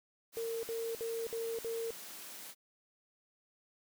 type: high-pass noise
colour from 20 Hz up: white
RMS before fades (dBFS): -48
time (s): 0.32-2.55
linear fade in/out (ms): 50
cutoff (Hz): 160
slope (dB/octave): 24
type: tone bursts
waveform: sine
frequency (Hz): 457.4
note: A#4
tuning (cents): -33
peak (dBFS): -35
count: 5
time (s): 0.37-1.906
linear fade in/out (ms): 0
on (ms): 260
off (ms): 59
effects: none